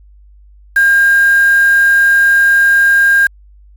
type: tone with quantisation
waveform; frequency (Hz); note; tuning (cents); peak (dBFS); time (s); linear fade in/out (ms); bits
sine; 1608; G6; +44; -6; 0.76-3.27; 5; 4
effects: added 50 Hz sine -39 dBFS peak until 3.76 s